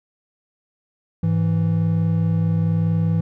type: tone pair together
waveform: triangle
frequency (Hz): 103.83 / 164.82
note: G#2 / E3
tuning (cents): 0 / 0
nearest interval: minor sixth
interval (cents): 800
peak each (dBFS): -19 / -16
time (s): 1.23-3.21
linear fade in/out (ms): 5
effects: none